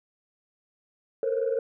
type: tone cluster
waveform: sine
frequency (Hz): 452.3 / 472.5 / 537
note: A4 / A#4 / C5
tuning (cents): +48 / +23 / +45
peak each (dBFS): -27 / -28 / -27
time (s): 1.23-1.59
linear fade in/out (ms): 2
effects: tanh soft clip ceiling -18 dBFS